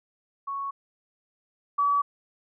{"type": "tone pair in turn", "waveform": "sine", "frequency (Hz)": [1109, 1142.8], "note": ["C#6", "D6"], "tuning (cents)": [0, -48], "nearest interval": "minor second", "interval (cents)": 52, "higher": "second", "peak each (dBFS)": [-29, -20], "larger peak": "second", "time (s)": [[0.47, 0.71], [1.78, 2.02]], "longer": "neither", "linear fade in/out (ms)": 10, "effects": []}